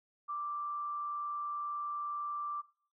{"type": "tone with amplitude modulation", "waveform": "sine", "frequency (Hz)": 1174.7, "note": "D6", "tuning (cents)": 0, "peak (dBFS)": -34, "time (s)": [0.28, 2.62], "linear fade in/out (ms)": 20, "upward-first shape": "sine", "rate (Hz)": 162, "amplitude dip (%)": 25, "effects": ["noise-tail reverb RT60 0.5 s tail -20 dB re dry"]}